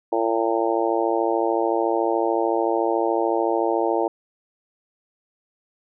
harmonic tone, 113.7 Hz, A#2, 43 cents flat, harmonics 3 / 4 / 5 / 6 / 7 / 8, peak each -24 / -25 / -26 / -27 / -27 / -28 dBFS, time 0.12-4.08 s, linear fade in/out 5 ms, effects none

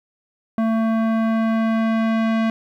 square tone with low-pass filter sweep, 224 Hz, A3, 31 cents sharp, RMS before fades -19 dBFS, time 0.58-2.5 s, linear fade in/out 2 ms, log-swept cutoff 1200 to 2500 Hz, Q 0.88, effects 9-bit

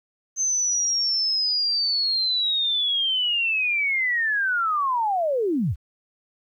sine linear sweep, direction down, 6272 to 51.91 Hz, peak -20 dBFS, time 0.36-5.76 s, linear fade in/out 50 ms, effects 10-bit

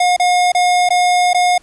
square tone with dropouts, 718 Hz, F5, 48 cents sharp, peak -11 dBFS, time 0-1.58 s, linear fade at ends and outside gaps 5 ms, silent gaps 0.165-0.197 / 0.52-0.548 / 0.89-0.904 / 1.333-1.345 s, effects pink hiss -50 dBFS RMS until 1.62 s + resampled to 24000 Hz

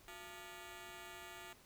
10% pulse ring-modulated tone, 523.3 Hz, C5, in tune, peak -39 dBFS, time 0.08-1.53 s, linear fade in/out 2 ms, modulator 159 Hz, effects pink hiss -64 dBFS RMS until 1.65 s

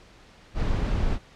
brown noise, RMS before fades -24 dBFS, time 0.54-1.19 s, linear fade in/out 50 ms, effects pink hiss -52 dBFS RMS until 1.35 s + low-pass 5000 Hz 12 dB/octave

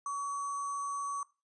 sine tone with sample-and-hold, 1127 Hz, C#6, 28 cents sharp, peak -33 dBFS, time 0.06-1.23 s, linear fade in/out 2 ms, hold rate 7350 Hz, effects noise-tail reverb RT60 0.3 s tail -19 dB re dry + resampled to 22050 Hz

